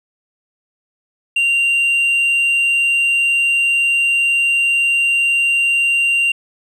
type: tone with tanh clipping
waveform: sine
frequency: 2771 Hz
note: F7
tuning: 14 cents flat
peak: -13 dBFS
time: 1.36-6.32 s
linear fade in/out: 5 ms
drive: 3 dB
effects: none